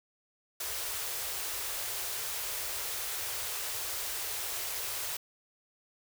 white band-stop noise, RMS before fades -36 dBFS, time 0.6-5.17 s, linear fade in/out 5 ms, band 120 to 360 Hz, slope 48 dB/octave, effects none

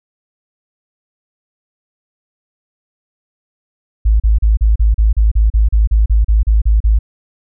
sine tone bursts, 53.7 Hz, A1, 41 cents flat, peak -7 dBFS, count 16, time 4.05-6.99 s, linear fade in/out 10 ms, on 150 ms, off 36 ms, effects none

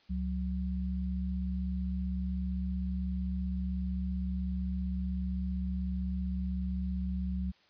sine tone pair together, 69.3 / 185 Hz, C#2 / F#3, 0 / 0 cents, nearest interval octave + perfect fourth, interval 1700 cents, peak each -33 / -34 dBFS, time 0.09-7.52 s, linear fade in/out 20 ms, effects white hiss -65 dBFS RMS until 7.69 s + resampled to 11025 Hz

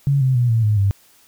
sine tone with pitch steps, 140 / 130.62 / 121.88 / 113.72 / 106.1 / 98.99 Hz, C#3 / C3 / B2 / A#2 / G#2 / G2, +18 / -3 / -22 / -42 / +38 / +17 cents, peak -13 dBFS, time 0.07-0.91 s, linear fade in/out 0 ms, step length 140 ms, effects white hiss -53 dBFS RMS until 1.27 s

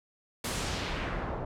pink noise with low-pass filter sweep, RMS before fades -34 dBFS, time 0.44-1.45 s, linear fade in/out 5 ms, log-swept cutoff 12000 to 760 Hz, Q 1.1, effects none

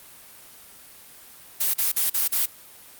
blue noise bursts, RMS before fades -22 dBFS, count 5, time 1.6-2.46 s, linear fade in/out 10 ms, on 140 ms, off 40 ms, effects white hiss -47 dBFS RMS until 2.99 s + Opus 32 kbps

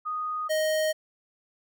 sine / square tone pair in turn, 1241 / 623.9 Hz, D#6 / D#5, -5 / +5 cents, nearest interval octave, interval 1190 cents, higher first, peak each -28 / -24 dBFS, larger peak second, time 0.05-0.49 / 0.49-0.93 s, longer neither, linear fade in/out 20 ms, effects none

